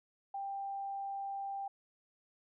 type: tone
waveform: sine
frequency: 790 Hz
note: G5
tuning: 13 cents sharp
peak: -37 dBFS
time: 0.34-1.68 s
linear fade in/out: 5 ms
effects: none